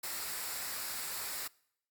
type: noise with comb filter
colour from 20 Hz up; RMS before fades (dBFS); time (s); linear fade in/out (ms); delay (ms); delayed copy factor
white; -39; 0.03-1.48; 10; 0.32; -0.5
effects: noise-tail reverb RT60 0.7 s tail -24 dB re dry + Opus 48 kbps